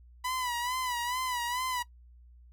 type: tone with vibrato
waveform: sawtooth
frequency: 990 Hz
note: B5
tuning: 4 cents sharp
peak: -27 dBFS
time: 0.24-1.83 s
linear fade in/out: 10 ms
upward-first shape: sine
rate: 2.3 Hz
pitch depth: 73 cents each way
effects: noise-tail reverb RT60 0.1 s tail -20 dB re dry + added 60 Hz sine -52 dBFS peak until 2.52 s